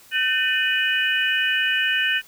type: tone cluster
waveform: sine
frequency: 1533 / 1802 / 2490 / 2949 Hz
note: G6 / A6 / D#7 / F#7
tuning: -39 / +41 / +1 / -6 cents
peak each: -24 dBFS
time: 0.11-2.22 s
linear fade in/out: 50 ms
effects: white hiss -50 dBFS RMS until 2.27 s